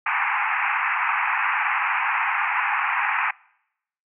pink band-pass noise, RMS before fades -23 dBFS, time 0.06-3.31 s, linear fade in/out 5 ms, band 800 to 2600 Hz, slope 96 dB/octave, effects noise-tail reverb RT60 0.8 s tail -25 dB re dry

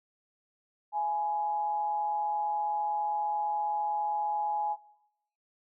sine tone with amplitude modulation, 837 Hz, G#5, 13 cents sharp, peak -25 dBFS, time 0.92-4.77 s, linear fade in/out 50 ms, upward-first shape sine, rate 155 Hz, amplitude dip 45%, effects noise-tail reverb RT60 0.8 s tail -20 dB re dry

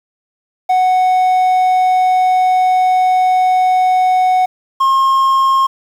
triangle tone pair in turn, 740 / 1071.9 Hz, F#5 / C6, 0 / +42 cents, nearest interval tritone, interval 642 cents, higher second, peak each -7 dBFS, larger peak neither, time 0.69-4.46 / 4.8-5.67 s, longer first, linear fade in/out 10 ms, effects 7-bit

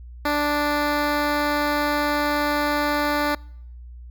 10% pulse tone with notch filter, 293.7 Hz, D4, in tune, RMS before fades -22 dBFS, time 0.25-3.35 s, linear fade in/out 5 ms, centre 8400 Hz, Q 0.76, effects noise-tail reverb RT60 0.7 s tail -26 dB re dry + added 60 Hz sine -37 dBFS peak until 4.1 s

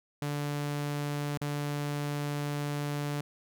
sawtooth tone with dropouts, 145.6 Hz, D3, 15 cents flat, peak -27 dBFS, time 0.22-3.21 s, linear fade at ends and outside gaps 2 ms, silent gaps 1.375-1.414 s, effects none

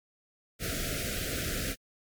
pink band-stop noise, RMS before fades -33 dBFS, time 0.59-1.76 s, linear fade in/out 50 ms, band 690 to 1300 Hz, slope 96 dB/octave, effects MP3 96 kbps

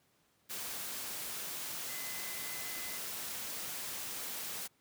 sine tone in noise, 2033 Hz, B6, 50 cents sharp, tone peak -48 dBFS, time 1.88-2.99 s, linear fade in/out 20 ms, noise white, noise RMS -41 dBFS, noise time 0.49-4.68 s, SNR -10 dB, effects pink hiss -72 dBFS RMS until 4.8 s + high-pass 100 Hz 12 dB/octave

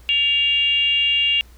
sine tone with frequency modulation, 2800 Hz, F7, 4 cents sharp, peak -15 dBFS, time 0.09-1.41 s, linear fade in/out 0 ms, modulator 521 Hz, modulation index 0.56, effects added 60 Hz sine -44 dBFS peak until 1.57 s + pink hiss -53 dBFS RMS until 1.57 s

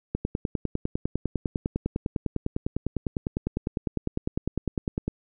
click train, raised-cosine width 3 ms, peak -13 dBFS, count 50, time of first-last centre 0.15-5.08 s, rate 9.94 Hz, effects none

